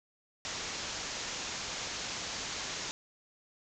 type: low-pass noise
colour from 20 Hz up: white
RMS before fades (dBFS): -39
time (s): 0.45-2.91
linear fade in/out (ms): 0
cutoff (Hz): 7200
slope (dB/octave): 96
effects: none